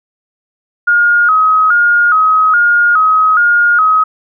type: tone with vibrato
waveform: sine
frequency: 1344 Hz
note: E6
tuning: 33 cents sharp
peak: -6 dBFS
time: 0.87-4.04 s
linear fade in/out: 10 ms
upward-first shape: square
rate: 1.2 Hz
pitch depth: 100 cents each way
effects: none